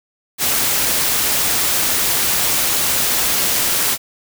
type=noise; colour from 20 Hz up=white; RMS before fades=-17 dBFS; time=0.38-3.98 s; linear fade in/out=50 ms; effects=none